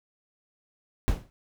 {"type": "noise with exponential decay", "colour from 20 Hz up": "brown", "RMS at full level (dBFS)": -21, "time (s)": [1.08, 1.3], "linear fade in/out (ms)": 0, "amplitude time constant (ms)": 47, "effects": []}